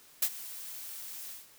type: noise with ADSR envelope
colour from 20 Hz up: blue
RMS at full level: -25 dBFS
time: 0.22-1.48 s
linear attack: 6 ms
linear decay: 61 ms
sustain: -18 dB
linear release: 180 ms
effects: white hiss -58 dBFS RMS until 1.58 s